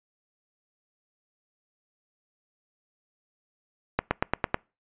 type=accelerating click train; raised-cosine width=0.5 ms; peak=-7 dBFS; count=6; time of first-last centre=3.99-4.544 s; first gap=120 ms; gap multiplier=0.96; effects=noise-tail reverb RT60 0.3 s tail -26 dB re dry + resampled to 8000 Hz